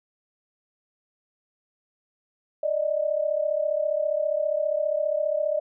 sine tone pair together, 587.4 / 622.3 Hz, D5 / D#5, 0 / 0 cents, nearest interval minor second, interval 100 cents, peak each -25 dBFS, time 2.63-5.6 s, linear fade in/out 5 ms, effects none

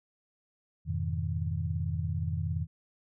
sine chord, F half-diminished seventh, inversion none, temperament just, 87.31 / 104.77 / 125.72 / 157.15 Hz, F2 / Ab2 / Cb3 / Eb3, 0 / +16 / +31 / +18 cents, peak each -32 / -37 / -38 / -34 dBFS, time 0.85-2.67 s, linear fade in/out 50 ms, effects none

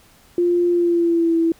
sine tone with pitch glide, 349.6 to 330.4 Hz, F4 to E4, +2 to +4 cents, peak -14 dBFS, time 0.38-1.52 s, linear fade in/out 2 ms, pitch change -98 cents, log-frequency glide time 0.71-1.36 s, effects pink hiss -52 dBFS RMS until 1.59 s

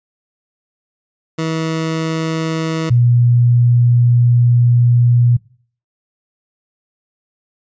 20% pulse / sine tone pair in turn, 161.1 / 120.69 Hz, E3 / B2, -39 / -39 cents, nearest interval perfect fourth, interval 500 cents, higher first, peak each -12 / -8 dBFS, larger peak second, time 1.38-2.9 / 2.9-5.37 s, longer second, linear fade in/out 10 ms, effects noise-tail reverb RT60 0.5 s tail -22 dB re dry + resampled to 16000 Hz

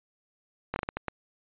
slowing click train, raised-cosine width 0.5 ms, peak -15 dBFS, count 7, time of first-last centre 0.74-1.083 s, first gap 21 ms, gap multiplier 1.4, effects resampled to 8000 Hz

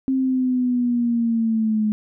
sine linear sweep, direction down, 266.1 to 211.8 Hz, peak -17 dBFS, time 0.08-1.92 s, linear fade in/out 0 ms, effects none

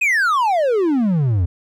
triangle exponential sweep, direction down, 2582 to 81.1 Hz, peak -12 dBFS, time 0.01-1.46 s, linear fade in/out 10 ms, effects none

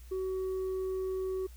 sine tone with tanh clipping, 376.7 Hz, F#4, 31 cents sharp, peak -32 dBFS, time 0.11-1.47 s, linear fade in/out 10 ms, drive 2 dB, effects added 60 Hz sine -47 dBFS peak until 1.56 s + white hiss -61 dBFS RMS until 1.56 s

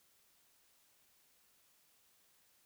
silence, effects white hiss -71 dBFS RMS until 2.65 s

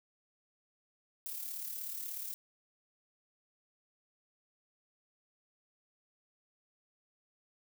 violet noise with amplitude modulation, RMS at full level -39 dBFS, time 1.26-2.34 s, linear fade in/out 0 ms, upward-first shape sine, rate 36.5 Hz, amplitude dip 50%, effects none

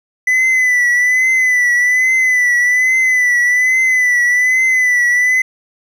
triangle tone with vibrato, 1998 Hz, B6, 20 cents sharp, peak -8 dBFS, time 0.27-5.42 s, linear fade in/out 5 ms, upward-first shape triangle, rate 1.2 Hz, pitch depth 58 cents each way, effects none

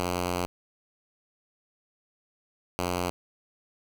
5% pulse tone pair in turn, 89 / 89 Hz, F2 / F2, +33 / +33 cents, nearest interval unison, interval 0 cents, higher neither, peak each -16 dBFS, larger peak neither, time 0-0.46 / 2.79-3.1 s, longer first, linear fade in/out 0 ms, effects none

